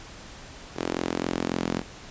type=tone with high-pass filter sweep; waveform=sawtooth; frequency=43.65 Hz; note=F1; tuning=in tune; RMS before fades=-29 dBFS; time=0.75-1.83 s; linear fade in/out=50 ms; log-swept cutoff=330 to 220 Hz; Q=1.7; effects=pink hiss -44 dBFS RMS until 2.1 s + resampled to 16000 Hz